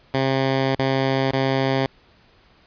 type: tone with dropouts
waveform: 10% pulse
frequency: 133.9 Hz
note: C3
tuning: 40 cents sharp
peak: -10 dBFS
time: 0.14-1.86 s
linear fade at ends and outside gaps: 2 ms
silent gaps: 0.752-0.791 / 1.313-1.334 s
effects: pink hiss -55 dBFS RMS until 2.66 s + resampled to 11025 Hz